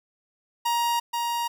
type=tone with echo; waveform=45% pulse; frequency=943 Hz; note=A#5; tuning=20 cents sharp; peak=-22 dBFS; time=0.65-1 s; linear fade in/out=10 ms; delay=480 ms; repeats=1; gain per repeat=-3 dB; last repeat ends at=1.48 s; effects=none